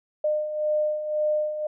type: beating tone pair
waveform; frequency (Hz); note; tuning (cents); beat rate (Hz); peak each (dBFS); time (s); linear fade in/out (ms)
sine; 605 / 606.9; D#5 / D#5; -49 / -43; 1.9; -30 / -23; 0.24-1.67; 5
effects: none

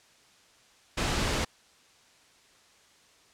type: noise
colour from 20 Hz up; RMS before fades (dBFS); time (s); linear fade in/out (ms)
pink; -28; 0.97-1.45; 10
effects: white hiss -60 dBFS RMS until 3.33 s + low-pass 7000 Hz 12 dB/octave

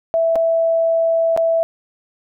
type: tone with dropouts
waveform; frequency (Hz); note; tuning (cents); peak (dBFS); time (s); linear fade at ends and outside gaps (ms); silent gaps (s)
sine; 659.3; E5; 0; -13; 0.14-1.63; 0; 0.356-0.36 / 1.364-1.375
effects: none

